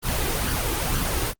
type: noise with flanger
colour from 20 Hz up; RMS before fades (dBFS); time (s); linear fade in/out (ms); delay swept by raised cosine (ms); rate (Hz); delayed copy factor
pink; -24; 0.02-1.34; 50; 0.65 to 2.55; 2.1; +0.55
effects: Opus 24 kbps